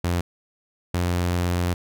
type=tone pair in turn; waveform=sawtooth; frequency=87.31 / 88.22 Hz; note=F2 / F2; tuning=0 / +18 cents; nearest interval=unison; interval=18 cents; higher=second; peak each=-17 dBFS; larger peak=neither; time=0.04-0.21 / 0.94-1.74 s; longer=second; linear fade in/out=5 ms; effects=none